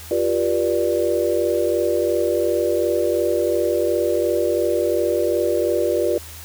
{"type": "chord", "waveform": "sine", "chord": "G dominant seventh", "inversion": "third", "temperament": "equal with one note detuned", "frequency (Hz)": [349.2, 392, 483.7, 587.3], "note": ["F4", "G4", "B4", "D5"], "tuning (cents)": [0, 0, -36, 0], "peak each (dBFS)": [-22, -24, -22, -22], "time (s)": [0.11, 6.18], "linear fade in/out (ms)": 2, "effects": ["added 81 Hz sine -39 dBFS peak until 6.44 s", "white hiss -39 dBFS RMS until 6.44 s"]}